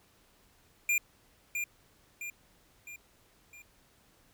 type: tone with echo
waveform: square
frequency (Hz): 2400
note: D7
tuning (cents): +37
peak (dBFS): -26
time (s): 0.89-0.98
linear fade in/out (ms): 2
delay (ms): 660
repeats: 4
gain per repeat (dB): -6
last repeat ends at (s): 3.62
effects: pink hiss -65 dBFS RMS until 4.33 s